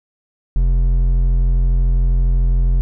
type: tone with hard clipping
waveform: triangle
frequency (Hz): 43.65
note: F1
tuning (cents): 0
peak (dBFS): -13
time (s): 0.56-2.81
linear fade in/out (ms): 0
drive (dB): 10
effects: none